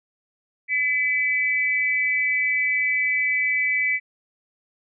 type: tone pair together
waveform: sine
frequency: 2005 / 2298 Hz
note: B6 / D7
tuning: +26 / -38 cents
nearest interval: major second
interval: 236 cents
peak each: -22 dBFS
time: 0.68-4 s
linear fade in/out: 50 ms
effects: none